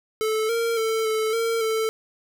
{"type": "tone with pitch steps", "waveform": "square", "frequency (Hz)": [436.4, 462.1, 445.2, 437.4, 457.3, 442.5], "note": ["A4", "A#4", "A4", "A4", "A#4", "A4"], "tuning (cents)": [-14, -15, 20, -10, -33, 10], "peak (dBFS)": -22, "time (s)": [0.21, 1.89], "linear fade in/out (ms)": 0, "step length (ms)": 280, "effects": []}